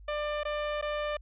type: tone with dropouts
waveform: sawtooth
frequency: 595 Hz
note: D5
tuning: 22 cents sharp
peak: -26 dBFS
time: 0.08-1.17 s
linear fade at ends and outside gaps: 5 ms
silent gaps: 0.434-0.451 / 0.814-0.824 s
effects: added 50 Hz sine -47 dBFS peak until 1.21 s + resampled to 8000 Hz